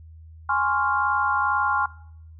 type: chord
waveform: sine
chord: Db major seventh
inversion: second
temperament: equal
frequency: 830.6 / 1046.5 / 1108.7 / 1396.9 Hz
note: Ab5 / C6 / Db6 / F6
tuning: 0 / 0 / 0 / 0 cents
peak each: -25 / -25 / -27 / -24 dBFS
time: 0.49-1.86 s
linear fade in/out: 5 ms
effects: noise-tail reverb RT60 0.7 s tail -21 dB re dry + added 80 Hz sine -42 dBFS peak until 2.39 s